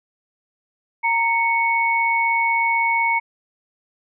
sine tone pair together, 925.8 / 2216 Hz, A#5 / C#7, -12 / -1 cents, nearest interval octave + minor third, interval 1511 cents, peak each -19 dBFS, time 1.03-3.2 s, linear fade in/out 20 ms, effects none

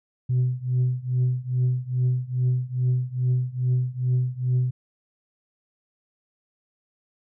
sine tone with tremolo, 126.1 Hz, B2, 36 cents sharp, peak -15 dBFS, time 0.29-4.71 s, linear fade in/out 10 ms, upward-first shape triangle, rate 2.4 Hz, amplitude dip 95%, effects tanh soft clip ceiling -16 dBFS

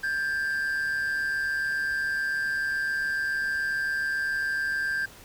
triangle tone pair together, 1585 / 1732.1 Hz, G6 / A6, +19 / -28 cents, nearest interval major second, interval 153 cents, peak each -24 / -34 dBFS, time 0.03-5.06 s, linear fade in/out 10 ms, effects pink hiss -49 dBFS RMS until 5.24 s

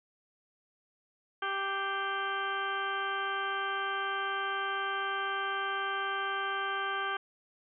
harmonic tone with a mistuned harmonic, 392 Hz, G4, in tune, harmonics 1 / 2 / 3 / 4 / 5 / 6 / 7 / 8, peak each -41 / -39 / -35 / -35 / -47 / -47 / -49 / -42 dBFS, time 1.42-7.17 s, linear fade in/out 5 ms, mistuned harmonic 5, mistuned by +90 cents, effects none

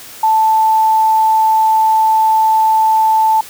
sine tone, 880 Hz, A5, in tune, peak -8 dBFS, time 0.23-3.41 s, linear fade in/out 5 ms, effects white hiss -34 dBFS RMS until 3.49 s

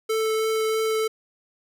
square tone with vibrato, 440 Hz, A4, in tune, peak -22 dBFS, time 0.09-1.08 s, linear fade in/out 10 ms, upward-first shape triangle, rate 3.1 Hz, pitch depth 9 cents each way, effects none

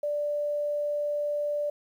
sine tone, 587.3 Hz, D5, in tune, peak -26 dBFS, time 0.03-1.7 s, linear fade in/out 5 ms, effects 10-bit

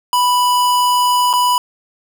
square tone with dropouts, 987.8 Hz, B5, in tune, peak -12 dBFS, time 0.13-1.58 s, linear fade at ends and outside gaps 1 ms, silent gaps 1.33-1.336 s, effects none

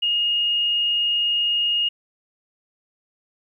sine tone with vibrato, 2856 Hz, F7, 38 cents sharp, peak -18 dBFS, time 0.02-1.89 s, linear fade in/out 10 ms, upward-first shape sine, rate 20 Hz, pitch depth 8 cents each way, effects 10-bit

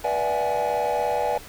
triangle tone cluster, 486.7 / 588 / 659 / 762 / 839 Hz, B4 / D5 / E5 / G5 / G#5, -25 / +2 / -1 / -49 / +17 cents, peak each -25 / -25 / -27 / -27 / -23 dBFS, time 0.04-1.38 s, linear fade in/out 5 ms, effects tanh soft clip ceiling -14 dBFS + pink hiss -43 dBFS RMS until 1.48 s

